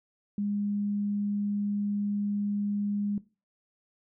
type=tone; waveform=sine; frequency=204.4 Hz; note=G#3; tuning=27 cents flat; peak=-27 dBFS; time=0.38-3.18 s; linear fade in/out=2 ms; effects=noise-tail reverb RT60 0.3 s tail -18 dB re dry